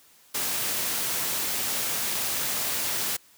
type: noise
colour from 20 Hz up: white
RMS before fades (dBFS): -28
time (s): 0.34-3.17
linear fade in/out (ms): 10
effects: white hiss -57 dBFS RMS until 3.37 s + high-pass 80 Hz 12 dB/octave